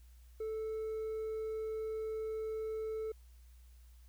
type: tone with hard clipping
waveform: sine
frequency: 438.7 Hz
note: A4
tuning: 5 cents flat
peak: -37 dBFS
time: 0.4-3.12 s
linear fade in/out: 5 ms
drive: 2 dB
effects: added 60 Hz sine -55 dBFS peak until 4.08 s + white hiss -71 dBFS RMS until 4.08 s